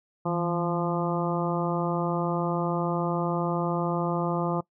harmonic tone with a mistuned harmonic, 173.3 Hz, F3, 13 cents flat, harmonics 1 / 2 / 3 / 4 / 5 / 6 / 7, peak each -28 / -31 / -33 / -34 / -35 / -36 / -36 dBFS, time 0.25-4.61 s, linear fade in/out 10 ms, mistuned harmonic 1, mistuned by -71 cents, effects noise-tail reverb RT60 0.1 s tail -21 dB re dry

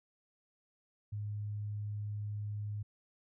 sine tone, 104.2 Hz, G#2, 6 cents sharp, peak -36 dBFS, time 1.12-2.83 s, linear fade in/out 10 ms, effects none

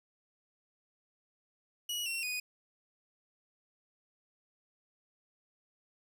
sawtooth tone with pitch steps, 2913 / 2726 / 2480 Hz, F#7 / F7 / D#7, -28 / -43 / -6 cents, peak -31 dBFS, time 1.89-2.4 s, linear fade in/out 5 ms, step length 170 ms, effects none

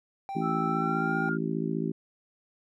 triangle tone, 784 Hz, G5, in tune, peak -31 dBFS, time 0.29-1.29 s, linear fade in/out 0 ms
harmonic tone, 55 Hz, A1, in tune, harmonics 3 / 4 / 5 / 6 / 7, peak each -32 / -33 / -34 / -35 / -35 dBFS, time 0.35-1.92 s, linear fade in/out 10 ms
sine tone with pitch glide, 1318.5 to 1413.1 Hz, E6 to F6, 0 to +20 cents, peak -30 dBFS, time 0.41-1.38 s, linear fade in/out 50 ms, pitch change +120 cents, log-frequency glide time 0.68-1.15 s
effects none

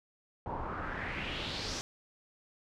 pink noise with low-pass filter sweep, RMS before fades -38 dBFS, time 0.46-1.81 s, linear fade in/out 0 ms, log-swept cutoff 820 to 6000 Hz, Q 3.3, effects none

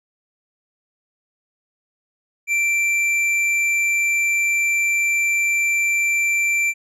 sine tone with hard clipping, 2349 Hz, D7, in tune, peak -18 dBFS, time 2.47-6.74 s, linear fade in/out 50 ms, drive 7 dB, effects none

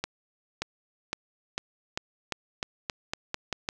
accelerating click train, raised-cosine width 0.2 ms, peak -12 dBFS, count 12, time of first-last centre 0.04-3.689 s, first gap 580 ms, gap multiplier 0.88, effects none

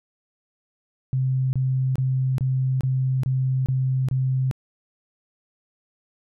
sine tone bursts, 130.81 Hz, C3, in tune, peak -19 dBFS, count 8, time 1.13-4.512 s, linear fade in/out 0 ms, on 400 ms, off 26 ms, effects none

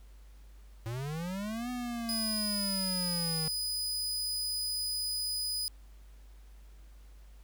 square linear two-way sweep, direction up then down, 110 to 249.6 to 155.9 Hz, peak -35 dBFS, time 0.86-3.48 s, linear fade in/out 0 ms, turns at 1.7 s
sawtooth tone, 4978 Hz, D#8, in tune, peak -29 dBFS, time 2.09-5.68 s, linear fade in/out 0 ms
effects added 50 Hz sine -50 dBFS peak until 7.43 s + pink hiss -66 dBFS RMS until 7.43 s

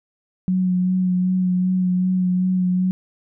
sine tone with vibrato, 183.3 Hz, F#3, 16 cents flat, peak -16 dBFS, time 0.48-2.91 s, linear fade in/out 0 ms, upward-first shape sine, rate 2.6 Hz, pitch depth 20 cents each way, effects none

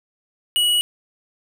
square tone, 2921 Hz, F#7, 23 cents flat, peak -16 dBFS, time 0.56-0.81 s, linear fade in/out 0 ms, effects none

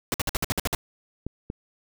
pink noise bursts, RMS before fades -25 dBFS, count 9, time 0.12-0.749 s, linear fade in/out 0 ms, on 21 ms, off 55 ms
clicks, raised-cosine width 3 ms, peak -18 dBFS, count 2, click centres 1.266 / 1.501 s
effects none

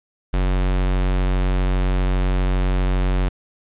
square tone, 46.25 Hz, F#1, in tune, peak -17 dBFS, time 0.33-3.29 s, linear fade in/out 10 ms, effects resampled to 8000 Hz + 8-bit

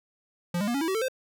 square tone with pitch steps, 174.61 / 204.1 / 238.5 / 278.8 / 325.8 / 380.8 / 445.1 / 520.2 Hz, F3 / G#3 / A#3 / C#4 / E4 / F#4 / A4 / C5, 0 / -30 / +40 / +10 / -20 / +50 / +20 / -10 cents, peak -26 dBFS, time 0.54-1.084 s, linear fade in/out 5 ms, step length 68 ms, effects none

